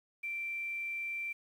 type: tone with quantisation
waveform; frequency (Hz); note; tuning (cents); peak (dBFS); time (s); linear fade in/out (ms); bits
sine; 2349; D7; 0; -35; 0.23-1.33; 10; 10
effects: none